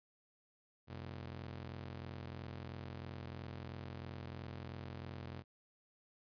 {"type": "ring-modulated tone", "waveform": "sawtooth", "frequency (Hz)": 110, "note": "A2", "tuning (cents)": 0, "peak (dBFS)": -38, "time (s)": [0.87, 5.44], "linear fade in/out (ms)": 50, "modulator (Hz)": 21.5, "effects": ["resampled to 11025 Hz"]}